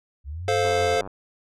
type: linear two-way sweep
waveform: sine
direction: up then down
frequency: 65.41 to 100 to 84.8 Hz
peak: -30 dBFS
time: 0.24-0.97 s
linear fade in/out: 50 ms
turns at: 0.51 s
type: chord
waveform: square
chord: F major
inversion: first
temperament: just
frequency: 436.5 / 523.8 / 698.5 Hz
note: A4 / C5 / F5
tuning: -14 / +2 / 0 cents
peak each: -25 dBFS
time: 0.48-1.01 s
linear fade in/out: 2 ms
type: click train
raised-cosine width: 1 ms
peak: -23 dBFS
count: 42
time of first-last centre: 0.65-1.075 s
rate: 96.5 Hz
effects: low-pass 7000 Hz 12 dB/octave